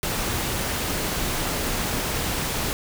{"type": "noise", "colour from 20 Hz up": "pink", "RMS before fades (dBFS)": -26, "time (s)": [0.03, 2.73], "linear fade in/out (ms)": 0, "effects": []}